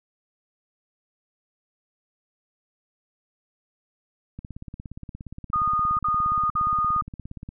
click train, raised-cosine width 5 ms, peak -24 dBFS, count 54, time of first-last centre 4.39-7.489 s, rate 17.1 Hz
sine tone bursts, 1230 Hz, D#6, 20 cents flat, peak -20 dBFS, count 3, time 5.53-7.014 s, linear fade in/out 5 ms, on 460 ms, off 52 ms
effects none

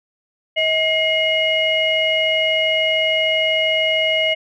sine tone cluster, 636 / 2133 / 2900 Hz, D#5 / C7 / F#7, +38 / +33 / -35 cents, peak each -19 dBFS, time 0.56-4.35 s, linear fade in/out 20 ms, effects tanh soft clip ceiling -5 dBFS

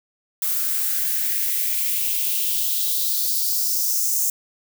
violet noise with high-pass filter sweep, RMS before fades -22 dBFS, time 0.42-4.3 s, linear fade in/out 2 ms, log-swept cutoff 1200 to 6700 Hz, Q 3.2, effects none

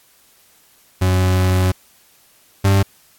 40% pulse tone pair in turn, 92.5 / 98 Hz, F#2 / G2, 0 / 0 cents, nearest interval minor second, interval 100 cents, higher second, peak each -12 / -10 dBFS, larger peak second, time 1.01-1.72 / 2.64-2.83 s, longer first, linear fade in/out 10 ms, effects white hiss -53 dBFS RMS until 3.18 s + AAC 64 kbps

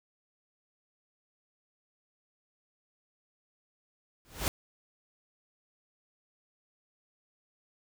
pink noise with exponential growth, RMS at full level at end -26 dBFS, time 4.25-4.48 s, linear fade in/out 0 ms, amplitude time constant 50 ms, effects none

